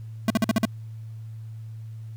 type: tone bursts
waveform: square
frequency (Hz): 220.3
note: A3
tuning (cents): +2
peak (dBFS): -18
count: 6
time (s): 0.28-0.653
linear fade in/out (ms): 2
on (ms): 23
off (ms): 47
effects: added 111 Hz sine -35 dBFS peak until 2.16 s + pink hiss -63 dBFS RMS until 2.16 s